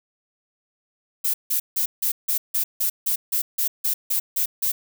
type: noise bursts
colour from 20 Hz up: violet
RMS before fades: -22 dBFS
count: 14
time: 1.24-4.72 s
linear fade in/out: 10 ms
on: 100 ms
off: 160 ms
effects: none